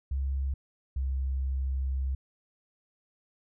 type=tone pair in turn; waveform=sine; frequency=67.7 / 66.38 Hz; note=C#2 / C2; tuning=-40 / +26 cents; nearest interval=unison; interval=34 cents; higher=first; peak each=-27 dBFS; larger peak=neither; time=0.11-0.54 / 0.96-2.15 s; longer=second; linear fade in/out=5 ms; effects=none